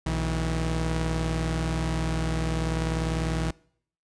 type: tone pair together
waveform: sawtooth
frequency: 60.3 / 160.98 Hz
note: B1 / E3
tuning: -41 / -41 cents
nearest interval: octave + perfect fourth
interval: 1700 cents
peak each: -24 dBFS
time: 0.06-3.51 s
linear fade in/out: 5 ms
effects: noise-tail reverb RT60 0.6 s tail -23 dB re dry + resampled to 22050 Hz